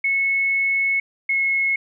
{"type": "tone pair in turn", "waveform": "sine", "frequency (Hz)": [2196, 2177], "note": ["C#7", "C#7"], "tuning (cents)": [-17, -32], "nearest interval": "unison", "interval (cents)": 15, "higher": "first", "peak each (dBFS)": -17, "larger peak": "neither", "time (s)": [[0.04, 1], [1.29, 1.76]], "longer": "first", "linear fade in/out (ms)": 5, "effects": []}